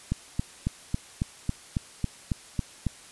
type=click train; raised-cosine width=5 ms; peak=-13 dBFS; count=11; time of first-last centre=0.12-2.867 s; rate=3.64 Hz; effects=white hiss -49 dBFS RMS until 3.11 s + resampled to 24000 Hz